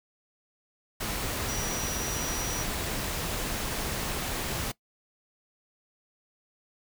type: tone in noise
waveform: sine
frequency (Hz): 5820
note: F#8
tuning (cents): -29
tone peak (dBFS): -34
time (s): 1.48-2.64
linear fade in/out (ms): 10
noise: pink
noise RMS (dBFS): -32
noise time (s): 1-4.72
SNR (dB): -5
effects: noise-tail reverb RT60 0.1 s tail -20 dB re dry